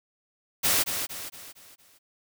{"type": "noise with echo", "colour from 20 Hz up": "white", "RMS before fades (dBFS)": -23, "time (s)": [0.63, 0.84], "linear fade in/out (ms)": 20, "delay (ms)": 230, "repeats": 5, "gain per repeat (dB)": -7, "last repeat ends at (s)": 1.99, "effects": []}